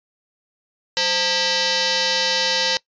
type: tone with frequency modulation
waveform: sine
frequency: 520 Hz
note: C5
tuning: 11 cents flat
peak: -17 dBFS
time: 0.97-2.77 s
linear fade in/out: 0 ms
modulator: 714 Hz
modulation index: 7.2
effects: noise-tail reverb RT60 0.1 s tail -22 dB re dry + resampled to 16000 Hz